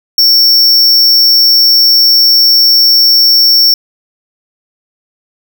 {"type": "tone", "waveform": "square", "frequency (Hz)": 5460, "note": "F8", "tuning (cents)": -40, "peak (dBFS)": -4, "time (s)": [0.18, 3.74], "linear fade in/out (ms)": 2, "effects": []}